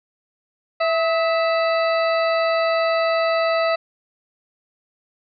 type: harmonic tone with a mistuned harmonic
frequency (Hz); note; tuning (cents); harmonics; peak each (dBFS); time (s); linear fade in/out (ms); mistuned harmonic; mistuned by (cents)
659.3; E5; 0; 1 / 2 / 3 / 4 / 6 / 7; -18 / -24 / -28 / -30 / -34 / -35; 0.8-3.76; 10; 2; -50
effects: none